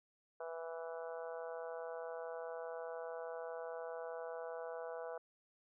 harmonic tone, 164.81 Hz, E3, in tune, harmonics 3 / 4 / 5 / 6 / 7 / 8 / 9, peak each -45 / -47 / -53 / -55 / -57 / -58 / -56 dBFS, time 0.4-5.18 s, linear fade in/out 5 ms, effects none

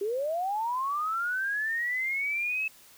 sine linear sweep, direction up, 386.2 to 2612 Hz, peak -27 dBFS, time 0.01-2.68 s, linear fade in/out 5 ms, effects white hiss -55 dBFS RMS until 2.97 s

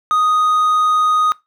triangle tone, 1244.5 Hz, D#6, in tune, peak -10 dBFS, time 0.11-1.32 s, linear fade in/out 0 ms, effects noise-tail reverb RT60 0.2 s tail -21 dB re dry

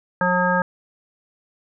harmonic tone, 180 Hz, F#3, 47 cents flat, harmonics 1 / 3 / 5 / 7 / 9, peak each -23 / -23 / -22 / -25 / -22 dBFS, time 0.21-0.62 s, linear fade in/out 2 ms, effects none

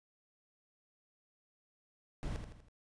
brown noise with echo, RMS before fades -38 dBFS, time 2.23-2.36 s, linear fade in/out 0 ms, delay 81 ms, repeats 4, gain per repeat -6 dB, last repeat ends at 2.684 s, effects resampled to 22050 Hz

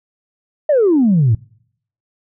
sine exponential sweep, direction down, 630 to 102.3 Hz, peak -8 dBFS, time 0.69-1.35 s, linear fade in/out 5 ms, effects noise-tail reverb RT60 0.7 s tail -26 dB re dry + tanh soft clip ceiling -6 dBFS

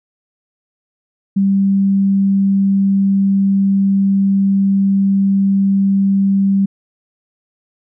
sine tone, 196 Hz, G3, in tune, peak -10 dBFS, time 1.36-6.66 s, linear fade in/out 10 ms, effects none

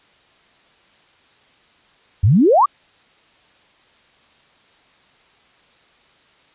sine exponential sweep, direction up, 84 to 1244.5 Hz, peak -9 dBFS, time 2.23-2.66 s, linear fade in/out 10 ms, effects white hiss -54 dBFS RMS until 6.54 s + resampled to 8000 Hz

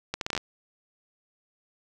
accelerating click train, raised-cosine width 0.2 ms, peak -12 dBFS, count 8, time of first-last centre 0.14-0.377 s, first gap 72 ms, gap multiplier 0.73, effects none

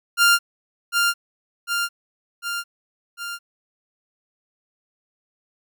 sawtooth tone with echo, 1396.9 Hz, F6, in tune, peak -9 dBFS, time 0.17-0.39 s, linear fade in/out 50 ms, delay 750 ms, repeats 4, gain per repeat -4 dB, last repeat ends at 3.39 s, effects none

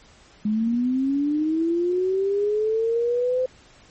sine linear sweep, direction up, 207.7 to 516 Hz, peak -19 dBFS, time 0.45-3.46 s, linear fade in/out 5 ms, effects pink hiss -52 dBFS RMS until 3.9 s + MP3 32 kbps

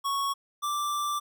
square tone pair in turn, 1108.7 / 1174.6 Hz, C#6 / D6, 0 / 0 cents, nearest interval minor second, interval 100 cents, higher second, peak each -27 / -28 dBFS, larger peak first, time 0.04-0.34 / 0.62-1.2 s, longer second, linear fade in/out 20 ms, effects none

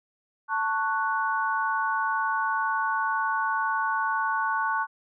sine chord, F# minor, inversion first, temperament just, 888 / 1110 / 1480 Hz, A5 / C#6 / F#6, +16 / +2 / 0 cents, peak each -28 dBFS, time 0.48-4.87 s, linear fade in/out 50 ms, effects none

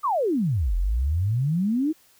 sine exponential two-way sweep, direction down then up, 1255 to 41.2 to 327.8 Hz, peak -20 dBFS, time 0.03-1.93 s, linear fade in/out 20 ms, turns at 0.76 s, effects white hiss -58 dBFS RMS until 2.19 s

